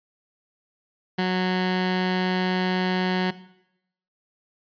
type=tone with notch filter; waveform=15% pulse; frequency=184 Hz; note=F#3; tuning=9 cents flat; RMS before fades=-23 dBFS; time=1.18-3.31 s; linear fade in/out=10 ms; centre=500 Hz; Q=1.3; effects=noise-tail reverb RT60 0.8 s tail -17 dB re dry + resampled to 11025 Hz